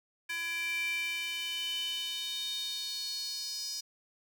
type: tone with high-pass filter sweep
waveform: square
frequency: 335.4 Hz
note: E4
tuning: 30 cents sharp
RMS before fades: -36 dBFS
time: 0.29-3.81 s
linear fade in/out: 10 ms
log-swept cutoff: 2000 to 5200 Hz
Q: 6.4
effects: none